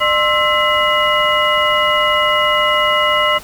sine tone cluster, 603 / 1054 / 1323 / 2022 / 2891 Hz, D5 / C6 / E6 / B6 / F#7, +46 / +12 / +6 / +40 / -41 cents, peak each -18 dBFS, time 0-3.39 s, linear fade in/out 20 ms, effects pink hiss -36 dBFS RMS until 3.43 s

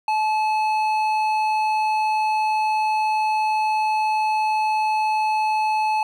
triangle tone with hard clipping, 863 Hz, A5, 34 cents flat, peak -20 dBFS, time 0.08-6.03 s, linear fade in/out 2 ms, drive 12 dB, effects none

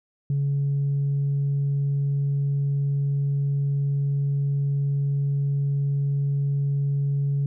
sine tone, 140.5 Hz, C#3, 24 cents sharp, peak -19 dBFS, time 0.3-7.46 s, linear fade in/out 2 ms, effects tanh soft clip ceiling -18 dBFS

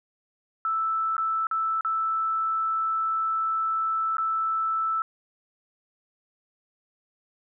sine tone with dropouts, 1318.5 Hz, E6, in tune, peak -23 dBFS, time 0.65-5.02 s, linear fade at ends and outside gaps 1 ms, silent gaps 1.167-1.18 / 1.469-1.512 / 1.809-1.848 / 4.169-4.182 s, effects none

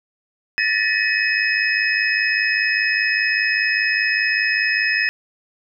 sine tone cluster, 1746 / 1846 / 1951 / 2538 / 5160 Hz, A6 / A#6 / B6 / D#7 / E8, -14 / -17 / -22 / +34 / -38 cents, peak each -22 / -22 / -26 / -21 / -26 dBFS, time 0.58-5.09 s, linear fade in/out 0 ms, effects none

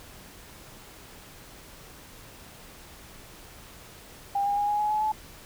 sine tone with pitch steps, 801 / 810.8 / 820.7 / 830.7 / 840.8 / 851.1 / 861.5 Hz, G5 / G#5 / G#5 / G#5 / G#5 / G#5 / A5, +37 / -42 / -21 / 0 / +21 / +42 / -37 cents, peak -23 dBFS, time 4.35-5.12 s, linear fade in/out 5 ms, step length 110 ms, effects pink hiss -48 dBFS RMS until 5.45 s

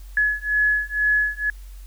sine beating tone pair, 1697 / 1699.1 Hz, G#6 / G#6, +37 / +39 cents, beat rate 2.1 Hz, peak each -21 dBFS, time 0.17-1.5 s, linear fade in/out 2 ms, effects added 46 Hz sine -36 dBFS peak until 1.86 s + white hiss -54 dBFS RMS until 1.86 s

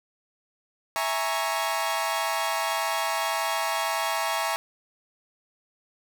sawtooth chord, A# half-diminished seventh, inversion second, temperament equal, 659.3 / 830.6 / 932.3 / 1108.7 Hz, E5 / G#5 / A#5 / C#6, 0 / 0 / 0 / 0 cents, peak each -27 dBFS, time 0.96-4.56 s, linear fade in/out 0 ms, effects none

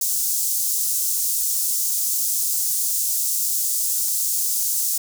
pink high-pass noise, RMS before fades -22 dBFS, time 0.01-4.98 s, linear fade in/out 5 ms, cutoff 6400 Hz, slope 24 dB/octave, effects none

